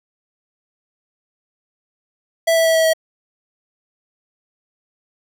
square tone with pitch steps, 659.3 / 655.1 / 651 / 646.9 / 642.8 Hz, E5 / E5 / E5 / E5 / E5, 0 / -11 / -22 / -33 / -44 cents, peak -13 dBFS, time 2.47-2.935 s, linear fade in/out 10 ms, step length 93 ms, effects none

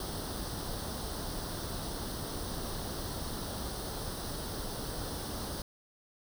pink noise with comb filter, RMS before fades -38 dBFS, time 0-5.62 s, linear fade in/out 2 ms, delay 0.21 ms, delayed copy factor +0.75, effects none

